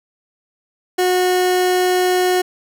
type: tone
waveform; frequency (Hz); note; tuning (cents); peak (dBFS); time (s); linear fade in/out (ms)
30% pulse; 364.5; F#4; -26; -11; 0.98-2.42; 10
effects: none